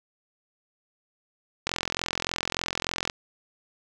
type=click train; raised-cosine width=0.2 ms; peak=-9 dBFS; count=63; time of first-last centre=1.67-3.099 s; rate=43.4 Hz; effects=none